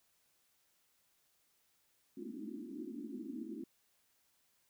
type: band-pass noise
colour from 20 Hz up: pink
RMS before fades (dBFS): -45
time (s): 2.17-3.64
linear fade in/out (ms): 5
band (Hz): 210 to 360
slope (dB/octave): 96
effects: white hiss -75 dBFS RMS until 4.69 s